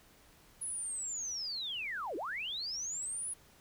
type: linear two-way sweep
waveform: sine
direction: down then up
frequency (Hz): 10548 to 293.7 to 10548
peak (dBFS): -36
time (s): 0.61-3.34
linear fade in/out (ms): 10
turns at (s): 2.16
effects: pink hiss -62 dBFS RMS until 3.6 s